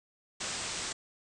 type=low-pass noise; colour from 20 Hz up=white; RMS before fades=-37 dBFS; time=0.4-0.93 s; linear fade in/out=10 ms; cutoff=8700 Hz; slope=96 dB/octave; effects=none